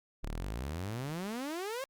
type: exponential sweep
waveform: sawtooth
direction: up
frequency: 32.74 to 554.4 Hz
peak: -32 dBFS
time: 0.23-1.84 s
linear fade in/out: 0 ms
effects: Opus 48 kbps